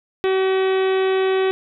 harmonic tone with a mistuned harmonic, 380.3 Hz, F#4, 48 cents sharp, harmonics 1 / 2 / 3 / 4 / 5 / 6 / 7 / 8 / 9 / 10, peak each -16 / -28 / -31 / -33 / -32 / -37 / -35 / -38 / -37 / -41 dBFS, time 0.24-1.51 s, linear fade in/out 0 ms, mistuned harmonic 7, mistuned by -50 cents, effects none

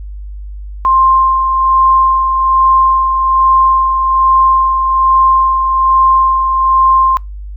sine tone with tremolo, 1054 Hz, C6, 12 cents sharp, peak -5 dBFS, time 0.85-7.17 s, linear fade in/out 0 ms, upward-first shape sine, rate 1.2 Hz, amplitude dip 45%, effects noise-tail reverb RT60 0.2 s tail -25 dB re dry + added 50 Hz sine -23 dBFS peak until 7.56 s

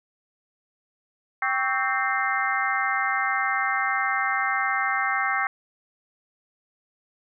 harmonic tone with a mistuned harmonic, 261.6 Hz, C4, in tune, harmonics 3 / 4 / 5 / 6 / 7 / 8, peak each -29 / -29 / -29 / -29 / -29 / -29 dBFS, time 1.42-5.47 s, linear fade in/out 2 ms, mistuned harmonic 4, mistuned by +120 cents, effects none

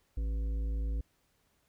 harmonic tone, 54.6 Hz, A1, 13 cents flat, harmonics 1 / 3 / 5 / 7 / 9, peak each -30 / -50 / -49 / -58 / -55 dBFS, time 0.17-1.01 s, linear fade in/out 5 ms, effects pink hiss -73 dBFS RMS until 1.68 s

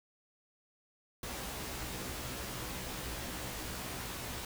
pink noise with comb filter, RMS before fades -41 dBFS, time 1.23-4.45 s, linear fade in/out 2 ms, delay 16 ms, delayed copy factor +1, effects none

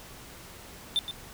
triangle tone with echo, 3564 Hz, A7, 22 cents sharp, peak -21 dBFS, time 0.96-0.99 s, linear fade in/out 0 ms, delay 120 ms, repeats 1, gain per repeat -10 dB, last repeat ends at 1.11 s, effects pink hiss -47 dBFS RMS until 1.33 s

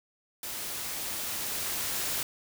white noise with level ramp, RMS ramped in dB -37 to -31 dBFS, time 0.43-2.23 s, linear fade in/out 2 ms, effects none

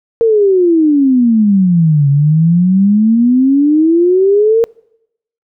sine exponential two-way sweep, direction down then up, 466.2 to 138.59 to 466.2 Hz, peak -6 dBFS, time 0.21-4.64 s, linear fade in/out 0 ms, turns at 2.09 s, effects noise-tail reverb RT60 0.8 s tail -26 dB re dry

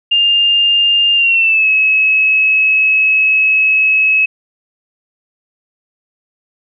sine tone with pitch glide, 2807 to 2574 Hz, F7 to E7, +8 to -42 cents, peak -8 dBFS, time 0.11-4.26 s, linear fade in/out 10 ms, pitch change -150 cents, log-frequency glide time 1.15-1.68 s, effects none

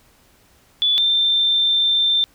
sine tone pair in turn, 3459 / 3573 Hz, A7 / A7, -30 / +26 cents, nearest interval minor second, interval 56 cents, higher second, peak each -14 dBFS, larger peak neither, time 0.82-0.98 / 0.98-2.24 s, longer second, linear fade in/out 0 ms, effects pink hiss -55 dBFS RMS until 2.34 s

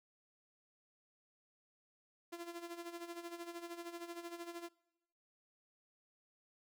sawtooth tone with tremolo, 342.1 Hz, F4, 36 cents flat, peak -39 dBFS, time 2.32-4.69 s, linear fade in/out 10 ms, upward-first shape sine, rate 13 Hz, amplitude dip 70%, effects noise-tail reverb RT60 1.0 s tail -25 dB re dry

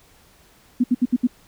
sine tone bursts, 246.9 Hz, B3, in tune, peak -13 dBFS, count 5, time 0.8-1.272 s, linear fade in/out 10 ms, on 40 ms, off 68 ms, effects pink hiss -54 dBFS RMS until 1.47 s

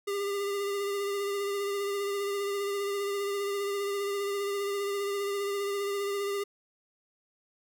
square tone with vibrato, 401.4 Hz, G4, 41 cents sharp, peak -30 dBFS, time 0.07-6.44 s, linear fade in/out 10 ms, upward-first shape sine, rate 15 Hz, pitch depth 24 cents each way, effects none

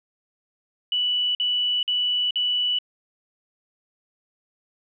sine tone bursts, 2960 Hz, F#7, in tune, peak -20 dBFS, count 4, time 0.92-2.787 s, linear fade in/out 2 ms, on 430 ms, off 49 ms, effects none

